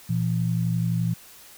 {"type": "tone pair together", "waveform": "sine", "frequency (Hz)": [117.9, 169.7], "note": ["A#2", "F3"], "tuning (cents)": [20, -49], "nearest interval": "tritone", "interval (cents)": 631, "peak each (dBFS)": -24, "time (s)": [0.09, 1.14], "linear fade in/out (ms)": 10, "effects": ["white hiss -48 dBFS RMS until 1.57 s"]}